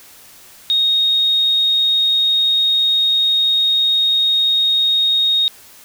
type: tone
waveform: sine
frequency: 3729 Hz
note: A#7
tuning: in tune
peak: -12 dBFS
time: 0.7-5.48 s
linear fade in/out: 0 ms
effects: white hiss -43 dBFS RMS until 5.84 s